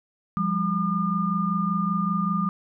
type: tone cluster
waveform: sine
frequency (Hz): 175.1 / 200.3 / 1208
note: F3 / G3 / D6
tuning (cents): +5 / +38 / +48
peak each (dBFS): -26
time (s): 0.37-2.49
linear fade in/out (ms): 0
effects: none